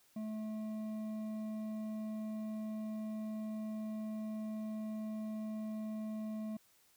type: tone with hard clipping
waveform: triangle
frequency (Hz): 216.5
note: A3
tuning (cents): -28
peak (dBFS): -40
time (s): 0.16-6.57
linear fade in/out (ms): 5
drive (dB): 11
effects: white hiss -69 dBFS RMS until 6.96 s